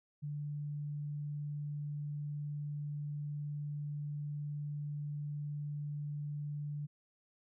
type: tone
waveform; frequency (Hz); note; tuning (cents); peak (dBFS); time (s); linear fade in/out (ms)
sine; 146.83; D3; 0; -37; 0.22-6.87; 20
effects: none